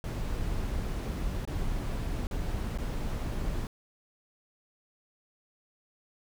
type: noise with dropouts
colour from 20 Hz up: brown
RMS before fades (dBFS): -32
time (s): 0.04-3.67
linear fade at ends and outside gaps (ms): 1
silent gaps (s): 1.452-1.475 / 2.27-2.311 / 2.776-2.785
effects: none